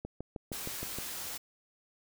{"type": "click train", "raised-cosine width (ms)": 2, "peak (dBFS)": -25, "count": 7, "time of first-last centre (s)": [0.05, 0.986], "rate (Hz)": 6.41}
{"type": "noise", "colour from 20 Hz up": "white", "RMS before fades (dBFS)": -40, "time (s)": [0.52, 1.38], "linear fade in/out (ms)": 10}
{"effects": []}